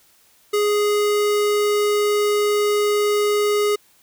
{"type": "tone", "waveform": "square", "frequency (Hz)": 415.3, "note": "G#4", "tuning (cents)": 0, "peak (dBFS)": -17, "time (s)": [0.53, 3.76], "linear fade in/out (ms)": 10, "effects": ["white hiss -56 dBFS RMS until 4.02 s"]}